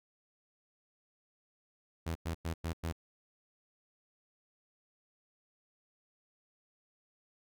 sawtooth tone bursts, 82.41 Hz, E2, in tune, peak -30 dBFS, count 5, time 2.06-2.925 s, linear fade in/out 10 ms, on 93 ms, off 100 ms, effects none

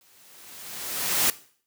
white noise with exponential growth, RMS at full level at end -20 dBFS, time 0.01-1.3 s, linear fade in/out 1 ms, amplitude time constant 280 ms, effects noise-tail reverb RT60 0.5 s tail -18 dB re dry + high-pass 100 Hz 12 dB/octave

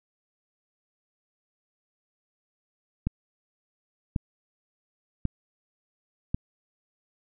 click train, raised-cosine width 5 ms, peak -13 dBFS, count 4, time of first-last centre 3.07-6.345 s, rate 0.916 Hz, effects none

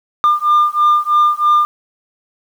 sine beating tone pair, 1200 / 1203.1 Hz, D6 / D6, +37 / +41 cents, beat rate 3.1 Hz, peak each -11 dBFS, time 0.24-1.65 s, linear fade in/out 0 ms, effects tanh soft clip ceiling -6 dBFS + 7-bit

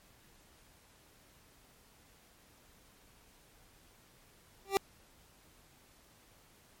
25% pulse tone with exponential growth, 392 Hz, G4, in tune, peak -18 dBFS, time 4.65-4.77 s, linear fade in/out 0 ms, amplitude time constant 24 ms, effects pink hiss -63 dBFS RMS until 6.8 s + MP3 64 kbps

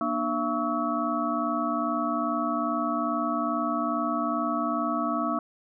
sine tone cluster, 237 / 299.4 / 675 / 1125 / 1296 Hz, A#3 / D4 / E5 / C#6 / E6, +29 / +33 / +41 / +25 / -30 cents, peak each -31 dBFS, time 0.01-5.39 s, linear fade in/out 2 ms, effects none

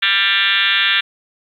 sine tone with frequency modulation, 2565 Hz, E7, 48 cents flat, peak -12 dBFS, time 0.02-1.01 s, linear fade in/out 10 ms, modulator 198 Hz, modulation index 5.7, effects 8-bit

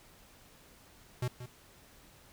square tone with echo, 123.9 Hz, B2, 6 cents sharp, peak -31 dBFS, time 1.22-1.28 s, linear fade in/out 5 ms, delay 180 ms, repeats 1, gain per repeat -11 dB, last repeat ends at 1.46 s, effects pink hiss -59 dBFS RMS until 2.32 s

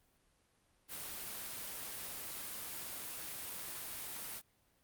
white noise, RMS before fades -44 dBFS, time 0.88-4.42 s, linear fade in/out 50 ms, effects pink hiss -73 dBFS RMS until 4.83 s + Opus 32 kbps

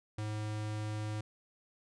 square tone, 106.8 Hz, G#2, 49 cents sharp, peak -36 dBFS, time 0.18-1.21 s, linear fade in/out 5 ms, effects resampled to 22050 Hz

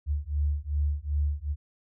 sine beating tone pair, 72 / 74.6 Hz, D2 / D2, -34 / +28 cents, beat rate 2.6 Hz, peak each -28 dBFS, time 0.06-1.56 s, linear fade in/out 50 ms, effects none

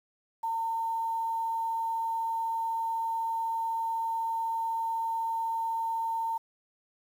sine tone with quantisation, 908 Hz, A#5, 46 cents flat, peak -28 dBFS, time 0.43-6.38 s, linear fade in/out 10 ms, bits 9, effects none

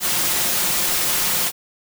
white noise with comb filter, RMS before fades -20 dBFS, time 0-1.52 s, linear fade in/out 50 ms, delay 5.6 ms, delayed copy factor +0.55, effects none

